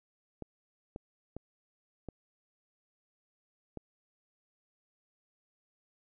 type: clicks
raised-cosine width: 2 ms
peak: -27 dBFS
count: 5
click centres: 0.423 / 0.961 / 1.366 / 2.087 / 3.773 s
effects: none